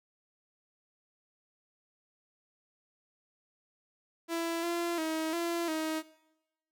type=tone with pitch steps; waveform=sawtooth; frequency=333.9 / 342.4 / 318 / 340 / 315.6 Hz; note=E4 / F4 / D#4 / F4 / D#4; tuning=+22 / -34 / +38 / -46 / +25 cents; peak=-27 dBFS; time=4.28-6.03 s; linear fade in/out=50 ms; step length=350 ms; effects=noise-tail reverb RT60 0.9 s tail -19 dB re dry